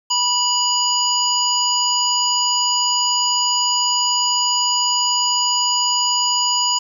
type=harmonic tone; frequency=979 Hz; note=B5; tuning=15 cents flat; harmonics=1 / 3 / 5 / 7; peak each=-21 / -21 / -21 / -21 dBFS; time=0.1-6.79 s; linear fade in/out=10 ms; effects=8-bit